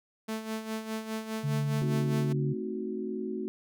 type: tone with tremolo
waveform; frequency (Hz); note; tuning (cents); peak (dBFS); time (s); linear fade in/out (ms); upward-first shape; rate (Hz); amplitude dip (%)
sawtooth; 220; A3; 0; -27; 0.28-2.33; 10; sine; 4.9; 65
type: tone with pitch glide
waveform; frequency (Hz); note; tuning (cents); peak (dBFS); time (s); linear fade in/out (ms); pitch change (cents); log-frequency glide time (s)
sine; 143.5 to 142.67; D3 to D3; -40 to -50; -27; 1.43-2.54; 20; -10; 1.57-2.03
type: chord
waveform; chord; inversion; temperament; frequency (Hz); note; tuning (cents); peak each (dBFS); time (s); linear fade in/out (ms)
sine; A diminished seventh; none; equal; 220 / 261.6 / 311.1 / 370; A3 / C4 / Eb4 / Gb4; 0 / 0 / 0 / 0; -36 / -39 / -41 / -35; 1.82-3.48; 0
effects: none